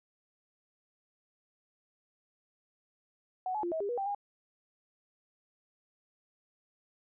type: tone with pitch steps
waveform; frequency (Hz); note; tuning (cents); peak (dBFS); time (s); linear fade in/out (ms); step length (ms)
sine; 742 / 852 / 347.2 / 641 / 403.8 / 482.5 / 784 / 812; F#5 / G#5 / F4 / E5 / G#4 / B4 / G5 / G#5; +5 / +44 / -10 / -49 / -49 / -40 / 0 / -39; -31; 3.46-4.148; 2; 86
effects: none